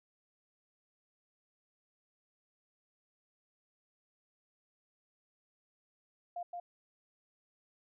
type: tone with echo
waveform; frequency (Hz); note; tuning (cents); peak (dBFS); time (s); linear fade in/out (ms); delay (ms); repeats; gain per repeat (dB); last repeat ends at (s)
sine; 701; F5; +6; -37; 6.36-6.43; 5; 170; 1; -2; 6.6
effects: none